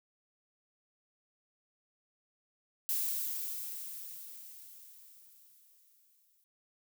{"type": "noise with exponential decay", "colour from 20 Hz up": "violet", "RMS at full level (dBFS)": -32, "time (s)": [2.89, 6.44], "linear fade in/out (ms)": 0, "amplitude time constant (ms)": 770, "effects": []}